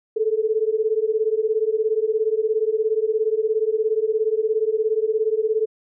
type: beating tone pair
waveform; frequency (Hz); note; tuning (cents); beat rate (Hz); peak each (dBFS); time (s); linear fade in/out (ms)
sine; 429.2 / 446.2; A4 / A4; -43 / +24; 17; -21; 0.16-5.66; 10
effects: none